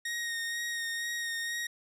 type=tone with vibrato; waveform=sawtooth; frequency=1864.7 Hz; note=A#6; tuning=in tune; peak=-29 dBFS; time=0.05-1.67 s; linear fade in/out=5 ms; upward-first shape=sine; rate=2.1 Hz; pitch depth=19 cents each way; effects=low-pass 12000 Hz 12 dB/octave